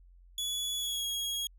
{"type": "tone with pitch glide", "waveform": "sawtooth", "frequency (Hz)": [3402, 3303], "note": ["G#7", "G#7"], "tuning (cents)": [41, -10], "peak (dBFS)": -29, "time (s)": [0.38, 1.47], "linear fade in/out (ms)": 2, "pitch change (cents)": -51, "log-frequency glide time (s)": [0.77, 1.06], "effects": ["added 44 Hz sine -54 dBFS peak until 1.58 s"]}